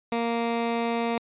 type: tone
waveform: 15% pulse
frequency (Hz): 232.9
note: A#3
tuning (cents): -1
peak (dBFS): -18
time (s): 0.12-1.18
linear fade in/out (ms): 2
effects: resampled to 8000 Hz